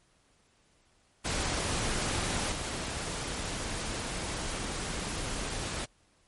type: noise with level steps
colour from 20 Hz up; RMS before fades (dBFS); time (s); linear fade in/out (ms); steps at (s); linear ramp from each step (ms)
pink; -31 / -35; 1.24-5.86; 20; 2.52; 2
effects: pink hiss -67 dBFS RMS until 6.27 s + MP3 48 kbps